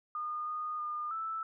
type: tone with pitch steps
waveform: sine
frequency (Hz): 1220 / 1230 / 1213 / 1318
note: D#6 / D#6 / D#6 / E6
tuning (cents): -34 / -20 / -44 / -1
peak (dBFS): -34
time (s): 0.15-1.43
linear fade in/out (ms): 2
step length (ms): 320
effects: none